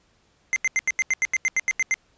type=tone bursts; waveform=square; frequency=2077 Hz; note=C7; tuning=13 cents flat; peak=-19 dBFS; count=13; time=0.53-1.941 s; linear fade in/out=0 ms; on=31 ms; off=84 ms; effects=pink hiss -63 dBFS RMS until 2.17 s + resampled to 16000 Hz